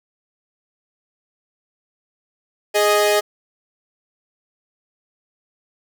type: tone pair together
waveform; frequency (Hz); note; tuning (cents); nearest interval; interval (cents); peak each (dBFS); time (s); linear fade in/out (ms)
sawtooth; 415.8 / 622.3; G#4 / D#5; +2 / 0; perfect fifth; 698; -13; 2.74-3.21; 20
effects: none